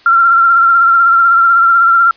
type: tone with vibrato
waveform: sine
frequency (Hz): 1366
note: F6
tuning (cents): -39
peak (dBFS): -5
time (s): 0.06-2.11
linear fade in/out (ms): 2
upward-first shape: triangle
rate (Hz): 16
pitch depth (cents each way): 44
effects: white hiss -44 dBFS RMS until 2.16 s + resampled to 11025 Hz